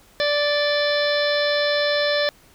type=harmonic tone with a mistuned harmonic; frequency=585 Hz; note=D5; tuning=7 cents flat; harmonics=1 / 2 / 3 / 4 / 5 / 6 / 7 / 8 / 9; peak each=-20 / -32 / -25 / -33 / -38 / -28 / -29 / -38 / -31 dBFS; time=0.2-2.29 s; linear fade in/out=0 ms; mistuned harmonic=5; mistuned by=+42 cents; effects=pink hiss -53 dBFS RMS until 2.54 s